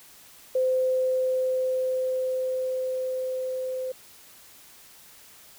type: tone with level ramp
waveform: sine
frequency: 515 Hz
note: C5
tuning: 28 cents flat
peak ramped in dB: -20 to -28 dBFS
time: 0.55-3.92 s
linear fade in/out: 5 ms
effects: white hiss -51 dBFS RMS until 5.58 s